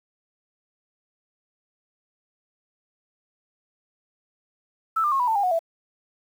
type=tone with pitch steps; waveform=sine; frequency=1318.5 / 1195.2 / 1083.4 / 982.1 / 890.2 / 807 / 731.5 / 663.1 Hz; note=E6 / D6 / C#6 / B5 / A5 / G#5 / F#5 / E5; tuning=0 / +30 / -40 / -10 / +20 / -50 / -20 / +10 cents; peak=-19 dBFS; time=4.96-5.592 s; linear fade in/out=10 ms; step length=79 ms; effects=8-bit